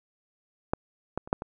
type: clicks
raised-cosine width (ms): 1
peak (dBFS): -10 / -15 / -29 / -8 / -21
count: 5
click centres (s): 0.735 / 1.176 / 1.275 / 1.329 / 1.421
effects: none